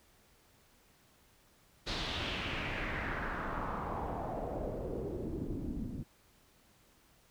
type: noise with low-pass filter sweep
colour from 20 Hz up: pink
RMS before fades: -38 dBFS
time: 1.86-6.04 s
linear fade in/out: 20 ms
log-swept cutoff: 4300 to 210 Hz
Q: 2.8
effects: pink hiss -66 dBFS RMS until 7.3 s